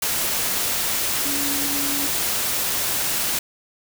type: tone in noise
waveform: sine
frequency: 283 Hz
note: C#4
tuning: 36 cents sharp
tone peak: -29 dBFS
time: 1.25-2.07 s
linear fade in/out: 5 ms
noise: white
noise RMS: -23 dBFS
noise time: 0.02-3.39 s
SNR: -9 dB
effects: none